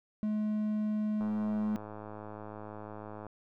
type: tone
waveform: triangle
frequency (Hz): 212.9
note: G#3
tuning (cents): +43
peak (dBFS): -27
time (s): 0.23-1.76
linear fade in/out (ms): 0
type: click train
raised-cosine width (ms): 1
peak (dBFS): -30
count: 219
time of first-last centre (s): 1.21-3.267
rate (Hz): 106
effects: none